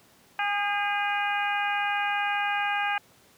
harmonic tone with a mistuned harmonic, 409.4 Hz, G#4, 25 cents flat, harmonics 2 / 3 / 4 / 5 / 6 / 7, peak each -28 / -34 / -30 / -36 / -32 / -38 dBFS, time 0.39-2.98 s, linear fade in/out 2 ms, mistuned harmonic 4, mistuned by -28 cents, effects pink hiss -58 dBFS RMS until 3.37 s + high-pass 100 Hz 12 dB/octave

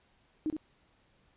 sine tone with echo, 310.5 Hz, D#4, 3 cents flat, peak -28 dBFS, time 0.46-0.5 s, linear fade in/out 0 ms, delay 66 ms, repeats 1, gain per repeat -5 dB, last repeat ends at 0.566 s, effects pink hiss -68 dBFS RMS until 1.36 s + resampled to 8000 Hz

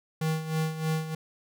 square tone with tremolo, 158.4 Hz, D#3, 31 cents sharp, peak -25 dBFS, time 0.21-1.15 s, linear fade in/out 5 ms, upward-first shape sine, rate 3.2 Hz, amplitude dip 70%, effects none

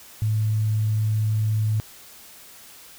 sine tone, 108.1 Hz, A2, 30 cents flat, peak -19 dBFS, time 0.22-1.8 s, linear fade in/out 0 ms, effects white hiss -46 dBFS RMS until 2.98 s

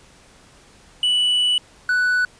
triangle tone pair in turn, 2960 / 1485.6 Hz, F#7 / F#6, 0 / +7 cents, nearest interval octave, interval 1193 cents, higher first, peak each -14 dBFS, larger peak neither, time 1.03-1.58 / 1.89-2.25 s, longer first, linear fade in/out 2 ms, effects pink hiss -50 dBFS RMS until 2.39 s + resampled to 22050 Hz

